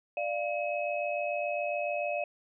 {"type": "tone cluster", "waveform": "sine", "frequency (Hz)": [590, 697, 2558], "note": ["D5", "F5", "D#7"], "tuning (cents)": [8, -4, 47], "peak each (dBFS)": [-32, -34, -36], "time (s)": [0.17, 2.24], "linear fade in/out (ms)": 2, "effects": []}